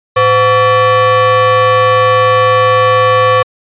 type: ring-modulated tone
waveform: square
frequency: 311.1 Hz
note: D#4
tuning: in tune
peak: -4 dBFS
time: 0.16-3.43 s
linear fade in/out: 10 ms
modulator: 823 Hz
effects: resampled to 8000 Hz